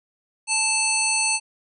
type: harmonic tone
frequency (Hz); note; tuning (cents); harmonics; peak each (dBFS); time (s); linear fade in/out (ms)
879; A5; -2; 1 / 3 / 5 / 7 / 9 / 10; -29 / -24 / -27 / -28 / -30 / -24; 0.47-1.4; 50
effects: none